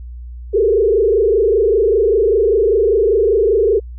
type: tone with frequency modulation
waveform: sine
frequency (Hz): 426.1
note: G#4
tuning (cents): +44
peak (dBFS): -10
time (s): 0.53-3.8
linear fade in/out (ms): 20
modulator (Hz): 25.1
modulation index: 1.8
effects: added 60 Hz sine -28 dBFS peak until 3.98 s